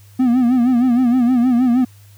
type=tone with vibrato; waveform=triangle; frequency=246.9 Hz; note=B3; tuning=in tune; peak=-9 dBFS; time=0.19-1.85 s; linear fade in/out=10 ms; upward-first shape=sine; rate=6.4 Hz; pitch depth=96 cents each way; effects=added 101 Hz sine -42 dBFS peak until 2.17 s + white hiss -52 dBFS RMS until 2.17 s